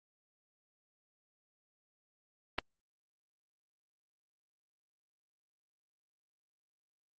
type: clicks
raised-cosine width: 0.3 ms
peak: -20 / -15 dBFS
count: 2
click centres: 2.584 / 2.587 s
effects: Opus 32 kbps